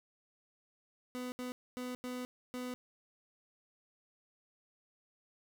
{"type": "tone bursts at uneven times", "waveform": "30% pulse", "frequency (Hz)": 250, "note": "B3", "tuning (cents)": 21, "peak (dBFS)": -36, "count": 5, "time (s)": [[1.15, 1.32], [1.39, 1.52], [1.77, 1.95], [2.04, 2.25], [2.54, 2.74]], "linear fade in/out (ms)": 0, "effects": []}